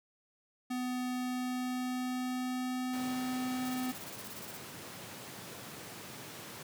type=tone with pitch glide; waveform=square; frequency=250.7 to 254.3 Hz; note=B3 to C4; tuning=+26 to -49 cents; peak=-34 dBFS; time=0.7-3.92 s; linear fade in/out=10 ms; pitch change=+25 cents; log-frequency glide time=1.11-3.34 s
type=high-pass noise; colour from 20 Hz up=pink; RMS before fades=-47 dBFS; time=2.93-6.63 s; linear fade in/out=5 ms; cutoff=110 Hz; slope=24 dB/octave
type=noise bursts; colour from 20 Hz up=blue; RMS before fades=-47 dBFS; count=16; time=3.65-4.573 s; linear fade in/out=5 ms; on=38 ms; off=21 ms
effects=none